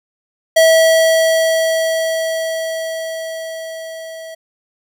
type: tone with level ramp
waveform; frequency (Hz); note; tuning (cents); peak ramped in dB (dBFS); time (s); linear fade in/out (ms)
square; 649; E5; -27; -7 to -30; 0.56-4.35; 10
effects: none